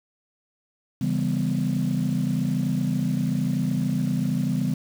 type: chord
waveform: sine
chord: C# half-diminished seventh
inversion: none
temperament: just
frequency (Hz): 138.59 / 166.31 / 199.57 / 249.5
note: C#3 / E3 / G3 / B3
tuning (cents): 0 / +16 / +31 / +18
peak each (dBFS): -26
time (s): 1.01-4.74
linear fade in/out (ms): 5
effects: tanh soft clip ceiling -15 dBFS + 7-bit